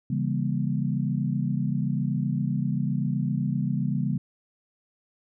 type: chord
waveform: sine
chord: C# diminished seventh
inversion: none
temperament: just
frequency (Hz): 138.59 / 166.31 / 199.57 / 239.5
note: C#3 / E3 / G3 / Bb3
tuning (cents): 0 / +16 / +31 / +47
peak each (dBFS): -27 / -30 / -29 / -31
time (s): 0.1-4.18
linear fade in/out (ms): 5
effects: none